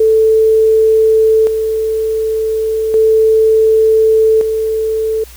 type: tone with tremolo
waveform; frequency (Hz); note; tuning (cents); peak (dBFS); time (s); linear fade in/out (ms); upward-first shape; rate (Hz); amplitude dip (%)
sine; 440.5; A4; +2; -6; 0-5.24; 5; square; 0.34; 50
effects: added 60 Hz sine -35 dBFS peak until 5.36 s + white hiss -39 dBFS RMS until 5.36 s

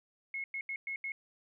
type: tone bursts at uneven times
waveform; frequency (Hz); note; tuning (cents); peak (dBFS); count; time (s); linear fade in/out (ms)
sine; 2174; C#7; -34; -35; 5; 0.34-0.44 / 0.54-0.61 / 0.69-0.76 / 0.87-0.96 / 1.04-1.12; 2
effects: none

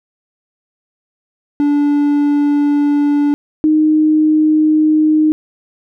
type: tone pair in turn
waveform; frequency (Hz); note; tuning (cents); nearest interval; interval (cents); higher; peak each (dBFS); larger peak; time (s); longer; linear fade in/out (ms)
triangle / sine; 290 / 308.7; D4 / D#4; -22 / -14; minor second; 108; second; -8; neither; 1.6-3.34 / 3.64-5.32; first; 0
effects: none

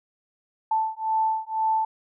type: beating tone pair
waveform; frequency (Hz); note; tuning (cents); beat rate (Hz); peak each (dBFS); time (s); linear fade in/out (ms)
sine; 880 / 882; A5 / A5; 0 / +4; 2; -25; 0.71-1.85; 5
effects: none

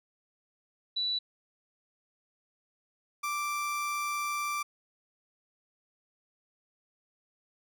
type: tone pair in turn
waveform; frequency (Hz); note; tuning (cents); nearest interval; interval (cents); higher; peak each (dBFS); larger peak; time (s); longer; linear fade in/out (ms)
sine / 30% pulse; 3951 / 1174.6; B7 / D6; 0 / 0; octave + major sixth; 2100; first; -28; neither; 0.96-1.19 / 3.23-4.63; second; 10
effects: none

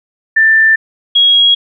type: tone pair in turn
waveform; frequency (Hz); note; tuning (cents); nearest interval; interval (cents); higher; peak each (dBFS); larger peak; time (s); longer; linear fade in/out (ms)
sine; 1777 / 3301; A6 / G#7; +17 / -11; major seventh; 1072; second; -5; neither; 0.36-0.76 / 1.15-1.55; neither; 10
effects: none

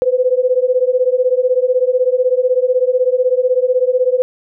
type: beating tone pair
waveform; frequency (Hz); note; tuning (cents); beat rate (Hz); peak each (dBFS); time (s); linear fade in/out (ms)
sine; 497.9 / 513.9; B4 / C5; +14 / -31; 16; -14; 0.02-4.22; 0
effects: none

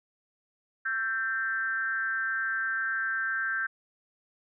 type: tone with frequency modulation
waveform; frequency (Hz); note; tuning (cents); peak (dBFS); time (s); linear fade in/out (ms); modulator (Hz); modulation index
sine; 1568; G6; 0; -27; 0.85-3.67; 10; 231; 0.67
effects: none

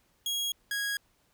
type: tone pair in turn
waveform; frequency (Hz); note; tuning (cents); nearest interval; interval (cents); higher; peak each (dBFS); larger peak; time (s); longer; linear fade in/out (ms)
sawtooth; 3300 / 1650; G#7 / G#6; -12 / -12; octave; 1200; first; -26; neither; 0.26-0.52 / 0.71-0.97; neither; 2
effects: pink hiss -69 dBFS RMS until 1.33 s

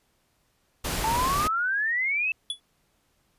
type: noise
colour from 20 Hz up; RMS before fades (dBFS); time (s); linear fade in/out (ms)
pink; -29; 0.84-1.48; 10
type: exponential sweep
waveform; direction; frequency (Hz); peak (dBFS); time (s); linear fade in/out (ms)
sine; up; 867 to 2662; -23; 1.04-2.32; 2
type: tone with exponential decay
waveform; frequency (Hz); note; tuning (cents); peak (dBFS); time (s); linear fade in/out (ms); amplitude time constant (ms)
square; 3410; G#7; +45; -24; 2.5-2.6; 2; 20
effects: pink hiss -69 dBFS RMS until 3.38 s + resampled to 32000 Hz

